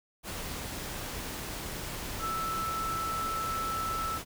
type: tone in noise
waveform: sine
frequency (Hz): 1318.5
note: E6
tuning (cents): 0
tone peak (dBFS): -31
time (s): 2.19-4.2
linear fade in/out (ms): 50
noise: pink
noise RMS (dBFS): -38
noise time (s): 0.23-4.25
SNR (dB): +4
effects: none